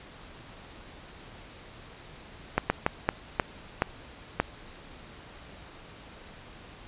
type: slowing click train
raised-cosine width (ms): 0.5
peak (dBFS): -7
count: 7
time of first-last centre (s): 2.58-4.4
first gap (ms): 120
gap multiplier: 1.37
effects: pink hiss -48 dBFS RMS until 6.87 s + resampled to 8000 Hz